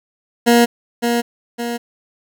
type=tone with echo; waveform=20% pulse; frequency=236.8 Hz; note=A#3; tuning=27 cents sharp; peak=-4 dBFS; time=0.46-0.66 s; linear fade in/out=20 ms; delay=560 ms; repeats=2; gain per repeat=-6 dB; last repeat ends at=1.78 s; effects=none